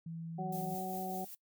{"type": "tone", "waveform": "sine", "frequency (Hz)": 164.81, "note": "E3", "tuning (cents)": 0, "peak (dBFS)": -40, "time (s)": [0.06, 0.75], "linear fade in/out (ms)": 5}
{"type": "harmonic tone", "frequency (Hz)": 187, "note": "F#3", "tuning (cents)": 19, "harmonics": [1, 2, 3, 4], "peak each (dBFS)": [-41, -44, -49, -39], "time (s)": [0.38, 1.25], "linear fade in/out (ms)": 10}
{"type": "noise with tremolo", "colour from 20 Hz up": "violet", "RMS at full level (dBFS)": -46, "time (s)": [0.52, 1.35], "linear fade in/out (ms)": 5, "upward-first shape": "triangle", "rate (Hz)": 5, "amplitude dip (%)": 45}
{"effects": ["noise-tail reverb RT60 0.1 s tail -20 dB re dry"]}